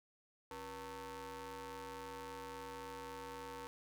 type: ring-modulated tone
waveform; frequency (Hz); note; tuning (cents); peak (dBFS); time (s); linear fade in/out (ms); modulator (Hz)
sawtooth; 208.8; G#3; +10; -39; 0.51-3.67; 0; 689
effects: none